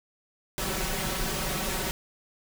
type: noise with comb filter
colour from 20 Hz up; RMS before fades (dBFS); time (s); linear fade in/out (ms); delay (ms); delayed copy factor
pink; -30; 0.58-1.91; 0; 5.3; +0.8
effects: none